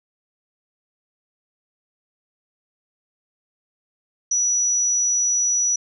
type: tone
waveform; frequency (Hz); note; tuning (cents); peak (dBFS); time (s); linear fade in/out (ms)
sine; 5880; F#8; -12; -17; 4.31-5.76; 5
effects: none